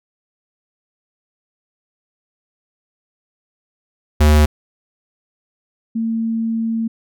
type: tone pair in turn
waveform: square / sine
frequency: 75.5 / 226.2 Hz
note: D2 / A3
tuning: +48 / +48 cents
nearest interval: octave + perfect fifth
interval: 1900 cents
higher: second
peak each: -9 / -17 dBFS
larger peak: first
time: 4.2-4.46 / 5.95-6.88 s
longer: second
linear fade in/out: 10 ms
effects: none